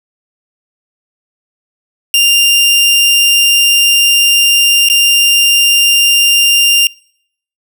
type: tone with dropouts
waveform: sawtooth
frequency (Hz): 2794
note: F7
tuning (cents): 0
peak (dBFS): -3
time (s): 2.14-6.87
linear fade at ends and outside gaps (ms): 1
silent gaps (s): 4.887-4.899
effects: noise-tail reverb RT60 0.7 s tail -26 dB re dry